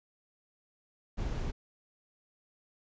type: noise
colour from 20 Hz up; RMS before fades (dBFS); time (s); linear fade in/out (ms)
brown; -34; 1.17-1.52; 20
effects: resampled to 16000 Hz